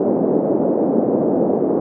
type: band-pass noise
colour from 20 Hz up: pink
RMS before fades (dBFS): -17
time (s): 0-1.8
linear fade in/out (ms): 5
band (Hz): 220 to 580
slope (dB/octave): 24
effects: none